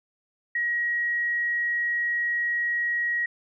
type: tone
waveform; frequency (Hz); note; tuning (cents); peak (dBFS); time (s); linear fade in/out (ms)
sine; 1900; A#6; +33; -23; 0.55-3.26; 5
effects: none